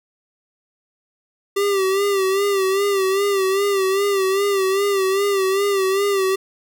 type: tone with vibrato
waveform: square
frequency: 392 Hz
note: G4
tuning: in tune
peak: -17 dBFS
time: 1.56-6.36 s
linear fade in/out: 10 ms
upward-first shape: sine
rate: 2.5 Hz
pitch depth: 62 cents each way
effects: none